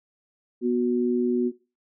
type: tone pair together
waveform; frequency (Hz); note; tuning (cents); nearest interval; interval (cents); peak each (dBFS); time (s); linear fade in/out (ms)
sine; 244.5 / 366.4; B3 / F#4; -17 / -17; perfect fifth; 700; -23; 0.61-1.52; 50
effects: noise-tail reverb RT60 0.3 s tail -17 dB re dry